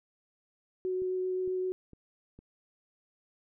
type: tone with vibrato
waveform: sine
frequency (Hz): 370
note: F#4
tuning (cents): 0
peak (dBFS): -29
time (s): 0.85-1.72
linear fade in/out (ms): 0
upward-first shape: triangle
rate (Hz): 7.7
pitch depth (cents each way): 9
type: click train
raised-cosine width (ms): 3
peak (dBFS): -38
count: 4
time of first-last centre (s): 1.02-2.39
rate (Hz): 2.19
effects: none